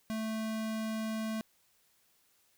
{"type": "tone", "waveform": "square", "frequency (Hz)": 220, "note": "A3", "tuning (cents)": 0, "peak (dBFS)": -34, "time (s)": [0.1, 1.41], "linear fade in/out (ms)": 0, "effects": ["white hiss -70 dBFS RMS until 2.57 s"]}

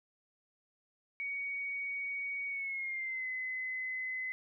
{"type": "tone with pitch glide", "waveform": "sine", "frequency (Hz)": [2243, 2033], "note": ["C#7", "B6"], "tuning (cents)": [20, 50], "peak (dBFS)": -35, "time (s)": [1.2, 4.32], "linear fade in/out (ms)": 0, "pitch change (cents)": -170, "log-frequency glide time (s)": [2.48, 3.27], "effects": []}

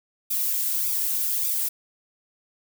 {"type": "noise with flanger", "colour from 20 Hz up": "violet", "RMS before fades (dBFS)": -25, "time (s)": [0.3, 1.69], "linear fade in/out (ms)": 10, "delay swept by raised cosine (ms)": [0.83, 2.63], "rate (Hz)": 1.7, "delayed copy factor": 0.9, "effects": []}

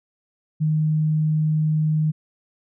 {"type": "tone", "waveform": "sine", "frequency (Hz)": 154.9, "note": "D#3", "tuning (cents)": -7, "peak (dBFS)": -17, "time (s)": [0.6, 2.12], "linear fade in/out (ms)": 20, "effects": []}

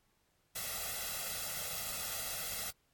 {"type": "noise with comb filter", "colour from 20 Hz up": "white", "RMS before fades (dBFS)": -39, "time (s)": [0.55, 2.71], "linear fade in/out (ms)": 10, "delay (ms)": 1.5, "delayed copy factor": 0.75, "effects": ["pink hiss -75 dBFS RMS until 2.93 s", "AAC 64 kbps"]}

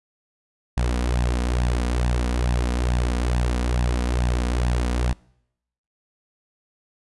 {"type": "tone with flanger", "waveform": "sawtooth", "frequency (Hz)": 60.7, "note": "B1", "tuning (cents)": -29, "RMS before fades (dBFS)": -22, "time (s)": [0.77, 5.13], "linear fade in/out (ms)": 5, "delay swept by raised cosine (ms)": [1.1, 4.2], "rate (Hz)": 2.3, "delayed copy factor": 0.6, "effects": ["noise-tail reverb RT60 0.8 s tail -25 dB re dry", "resampled to 24000 Hz"]}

